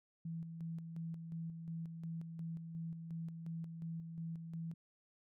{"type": "tone with tremolo", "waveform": "sine", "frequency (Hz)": 164.81, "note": "E3", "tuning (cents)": 0, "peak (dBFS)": -40, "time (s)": [0.25, 4.74], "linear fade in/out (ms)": 5, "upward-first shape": "square", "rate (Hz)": 2.8, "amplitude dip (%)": 45, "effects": []}